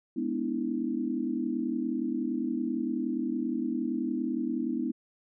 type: chord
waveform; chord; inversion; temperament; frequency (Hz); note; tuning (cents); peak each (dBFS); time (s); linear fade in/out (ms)
sine; E dominant seventh; first; equal with one note detuned; 207.7 / 246.9 / 293.7 / 324.3; G#3 / B3 / D4 / E4; 0 / 0 / 0 / -28; -37 / -31 / -35 / -33; 0.16-4.92; 10
effects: none